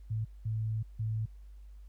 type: tone bursts at uneven times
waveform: sine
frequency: 110 Hz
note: A2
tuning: in tune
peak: -30 dBFS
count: 3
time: 0.1-0.25 / 0.45-0.83 / 0.99-1.26 s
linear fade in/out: 10 ms
effects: added 50 Hz sine -47 dBFS peak until 1.88 s + pink hiss -74 dBFS RMS until 1.88 s